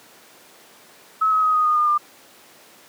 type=tone with pitch steps; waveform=sine; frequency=1290 / 1274.4 / 1259.1 / 1243.9 / 1228.9 / 1214.1 / 1199.4 Hz; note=E6 / D#6 / D#6 / D#6 / D#6 / D#6 / D6; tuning=-38 / +41 / +20 / -1 / -22 / -43 / +36 cents; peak=-15 dBFS; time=1.21-1.98 s; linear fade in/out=10 ms; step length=110 ms; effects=pink hiss -48 dBFS RMS until 2.88 s + high-pass 300 Hz 12 dB/octave